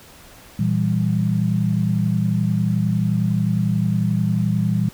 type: chord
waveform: sine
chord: E diminished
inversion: second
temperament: equal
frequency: 116.54 / 164.81 / 196 Hz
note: Bb2 / E3 / G3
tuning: 0 / 0 / 0 cents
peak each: -21 dBFS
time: 0.59-4.89 s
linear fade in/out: 5 ms
effects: pink hiss -45 dBFS RMS until 4.93 s